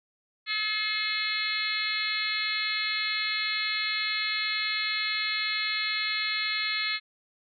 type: harmonic tone with a mistuned harmonic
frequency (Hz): 429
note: A4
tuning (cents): -44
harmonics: 3 / 4 / 5 / 6 / 7 / 8 / 9 / 10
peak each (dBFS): -39 / -36 / -31 / -36 / -42 / -36 / -38 / -32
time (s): 0.46-7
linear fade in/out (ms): 50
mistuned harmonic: 10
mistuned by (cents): -32
effects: none